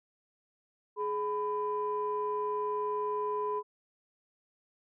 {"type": "tone pair together", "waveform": "sine", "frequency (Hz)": [419.6, 1000], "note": ["G#4", "B5"], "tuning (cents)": [18, 21], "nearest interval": "octave + minor third", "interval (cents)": 1503, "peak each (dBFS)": [-32, -32], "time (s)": [0.96, 3.63], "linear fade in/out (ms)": 50, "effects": ["tanh soft clip ceiling -22 dBFS"]}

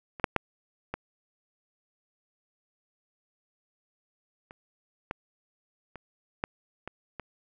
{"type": "clicks", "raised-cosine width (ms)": 0.5, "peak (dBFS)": [-26, -6, -8, -17, -30, -17, -27, -13, -22, -22], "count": 10, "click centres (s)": [0.198, 0.242, 0.363, 0.94, 4.509, 5.111, 5.957, 6.439, 6.876, 7.197], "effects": []}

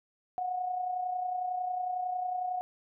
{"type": "tone with amplitude modulation", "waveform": "sine", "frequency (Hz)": 730, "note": "F#5", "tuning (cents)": -24, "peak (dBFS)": -28, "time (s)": [0.38, 2.61], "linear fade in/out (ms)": 0, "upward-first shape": "sine", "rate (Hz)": 31, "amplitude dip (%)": 50, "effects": []}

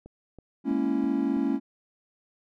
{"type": "click train", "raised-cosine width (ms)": 2, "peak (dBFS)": -32, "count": 5, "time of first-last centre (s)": [0.06, 1.367], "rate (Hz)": 3.06}
{"type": "chord", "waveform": "triangle", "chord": "A# half-diminished seventh", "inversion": "third", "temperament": "equal with one note detuned", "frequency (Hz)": [207.7, 233.1, 277.2, 331.5], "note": ["G#3", "A#3", "C#4", "E4"], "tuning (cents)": [0, 0, 0, 10], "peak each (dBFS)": [-30, -28, -24, -29], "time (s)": [0.64, 1.6], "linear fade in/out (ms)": 50}
{"effects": []}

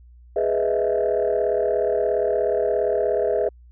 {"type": "chord", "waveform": "sine", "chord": "E major seventh", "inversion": "first", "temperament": "equal", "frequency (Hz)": [415.3, 493.9, 622.3, 659.3], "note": ["G#4", "B4", "D#5", "E5"], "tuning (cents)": [0, 0, 0, 0], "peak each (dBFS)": [-22, -23, -24, -24], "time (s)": [0.36, 3.49], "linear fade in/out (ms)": 5, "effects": ["tanh soft clip ceiling -12 dBFS", "added 60 Hz sine -45 dBFS peak until 3.71 s"]}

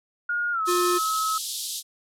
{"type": "tone with pitch glide", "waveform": "sine", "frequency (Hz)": [1429, 1287.9], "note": ["F6", "E6"], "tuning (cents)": [39, -41], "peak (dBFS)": -23, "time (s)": [0.29, 1.38], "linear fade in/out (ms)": 5, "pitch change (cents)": -180, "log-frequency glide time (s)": [0.52, 0.62]}
{"type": "band-pass noise", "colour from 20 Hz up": "pink", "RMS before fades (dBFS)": -32, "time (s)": [0.65, 1.83], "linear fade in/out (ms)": 50, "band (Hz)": [3400, 13000], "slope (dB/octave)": 48}
{"type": "tone", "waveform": "square", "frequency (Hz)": 355.1, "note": "F4", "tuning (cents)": 29, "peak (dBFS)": -23, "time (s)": [0.67, 0.99], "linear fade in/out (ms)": 20}
{"effects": []}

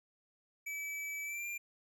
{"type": "tone with pitch glide", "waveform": "square", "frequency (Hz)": [2300, 2385], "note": ["D7", "D7"], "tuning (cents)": [-37, 26], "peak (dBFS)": -39, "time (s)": [0.66, 1.58], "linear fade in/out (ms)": 10, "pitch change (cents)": 63, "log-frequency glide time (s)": [1.24, 1.46], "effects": []}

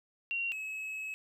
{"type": "tone pair in turn", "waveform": ["sine", "triangle"], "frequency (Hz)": [2751, 2574], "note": ["F7", "E7"], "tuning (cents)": [-27, -42], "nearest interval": "minor second", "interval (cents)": 115, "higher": "first", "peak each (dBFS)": [-31, -35], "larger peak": "first", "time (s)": [[0.31, 0.52], [0.52, 1.14]], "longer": "second", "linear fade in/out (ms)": 0, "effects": []}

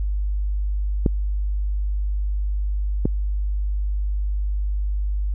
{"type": "clicks", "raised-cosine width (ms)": 3, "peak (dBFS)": -5, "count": 2, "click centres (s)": [1.062, 3.055], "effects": ["added 50 Hz sine -20 dBFS peak until 5.34 s"]}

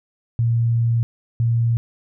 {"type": "tone pair in turn", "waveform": "sine", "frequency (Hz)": [116.54, 116.54], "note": ["A#2", "A#2"], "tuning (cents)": [0, 0], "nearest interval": "unison", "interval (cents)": 0, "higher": "neither", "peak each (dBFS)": -15, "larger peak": "neither", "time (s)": [[0.39, 1.03], [1.4, 1.77]], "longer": "first", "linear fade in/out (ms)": 0, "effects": []}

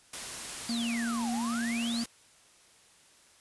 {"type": "noise", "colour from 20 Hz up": "white", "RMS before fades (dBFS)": -39, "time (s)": [0.13, 2.06], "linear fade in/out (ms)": 5}
{"type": "exponential two-way sweep", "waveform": "sine", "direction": "down then up", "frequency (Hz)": [5000, 709, 5000], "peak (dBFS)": -36, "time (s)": [0.68, 2.04], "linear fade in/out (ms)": 20, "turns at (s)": 1.31}
{"type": "tone", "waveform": "triangle", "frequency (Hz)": 233.3, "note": "A#3", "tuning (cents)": 2, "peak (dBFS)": -28, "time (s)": [0.69, 2.04], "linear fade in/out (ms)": 5}
{"effects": ["white hiss -60 dBFS RMS until 3.4 s", "resampled to 24000 Hz"]}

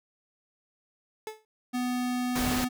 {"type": "tone with exponential decay", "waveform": "30% pulse", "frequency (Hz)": 434.3, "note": "A4", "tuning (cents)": -23, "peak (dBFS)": -29, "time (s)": [1.27, 1.45], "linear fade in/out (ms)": 1, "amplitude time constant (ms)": 38}
{"type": "tone with pitch glide", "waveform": "square", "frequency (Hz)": [248.3, 250.3], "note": ["B3", "B3"], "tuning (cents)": [9, 23], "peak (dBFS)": -28, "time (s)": [1.73, 2.69], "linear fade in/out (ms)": 20, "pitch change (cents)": 14, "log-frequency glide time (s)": [2.27, 2.56]}
{"type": "noise", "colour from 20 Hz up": "pink", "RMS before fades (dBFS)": -31, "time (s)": [2.35, 2.65], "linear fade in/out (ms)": 10}
{"effects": []}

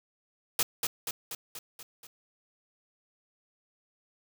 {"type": "noise with echo", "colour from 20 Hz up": "white", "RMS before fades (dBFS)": -26, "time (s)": [0.59, 0.63], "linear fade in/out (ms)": 2, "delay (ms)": 240, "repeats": 6, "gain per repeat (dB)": -4, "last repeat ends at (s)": 2.07, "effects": []}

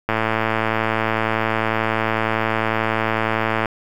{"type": "click train", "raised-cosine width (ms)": 0.5, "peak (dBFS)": -4, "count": 397, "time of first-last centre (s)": [0.09, 3.658], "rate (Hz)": 111, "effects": ["7-bit"]}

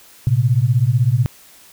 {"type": "beating tone pair", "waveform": "sine", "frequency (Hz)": [114.1, 130.1], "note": ["A#2", "C3"], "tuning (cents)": [-37, -9], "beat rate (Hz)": 16, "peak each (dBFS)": -15, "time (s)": [0.27, 1.26], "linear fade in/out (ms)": 0, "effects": ["white hiss -46 dBFS RMS until 1.72 s"]}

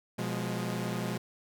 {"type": "chord", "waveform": "sawtooth", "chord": "F diminished", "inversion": "second", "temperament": "equal with one note detuned", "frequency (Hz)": [123.47, 176.85, 207.7], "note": ["Cb3", "F3", "Ab3"], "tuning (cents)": [0, 22, 0], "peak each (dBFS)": -32, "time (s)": [0.18, 1.18], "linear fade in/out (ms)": 10, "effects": []}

